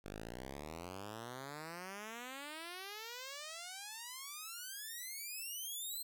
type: exponential sweep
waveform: 5% pulse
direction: up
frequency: 48.11 to 4186 Hz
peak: -34 dBFS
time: 0.04-6.03 s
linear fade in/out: 10 ms
effects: none